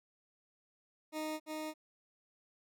20% pulse tone with echo, 310 Hz, D#4, 6 cents flat, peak -32 dBFS, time 1.12-1.4 s, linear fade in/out 50 ms, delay 340 ms, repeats 1, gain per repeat -2 dB, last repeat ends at 1.74 s, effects none

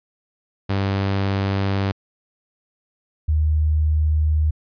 sawtooth / sine tone pair in turn, 98 / 76.96 Hz, G2 / D#2, 0 / -18 cents, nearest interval major third, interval 418 cents, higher first, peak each -15 dBFS, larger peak neither, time 0.69-1.92 / 3.28-4.51 s, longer neither, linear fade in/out 10 ms, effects resampled to 11025 Hz

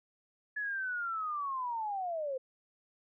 sine linear sweep, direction down, 1715 to 507 Hz, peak -33 dBFS, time 0.56-2.38 s, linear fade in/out 10 ms, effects none

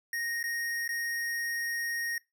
square tone with dropouts, 1864.7 Hz, A#6, in tune, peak -32 dBFS, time 0.13-2.18 s, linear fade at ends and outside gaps 2 ms, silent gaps 0.429-0.439 / 0.878-0.89 s, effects noise-tail reverb RT60 0.2 s tail -21 dB re dry

